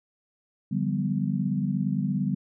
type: chord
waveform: sine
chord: G dominant seventh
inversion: second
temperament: equal with one note detuned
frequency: 146.83 / 178.8 / 196 / 246.9 Hz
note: D3 / F3 / G3 / B3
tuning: 0 / +41 / 0 / 0 cents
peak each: -29 / -32 / -27 / -31 dBFS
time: 0.71-2.35 s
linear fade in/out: 10 ms
effects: none